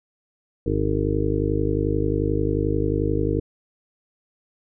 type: harmonic tone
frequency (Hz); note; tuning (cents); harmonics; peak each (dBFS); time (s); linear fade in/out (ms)
51.3; G#1; -21; 1 / 2 / 3 / 5 / 6 / 7 / 8 / 9; -27 / -26 / -30 / -32 / -26 / -31 / -28 / -27; 0.66-3.4; 5
effects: none